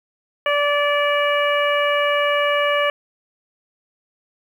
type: harmonic tone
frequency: 580 Hz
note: D5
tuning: 22 cents flat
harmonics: 1 / 2 / 3 / 4 / 5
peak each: -19 / -22 / -24 / -25 / -26 dBFS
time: 0.46-2.9 s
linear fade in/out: 2 ms
effects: 8-bit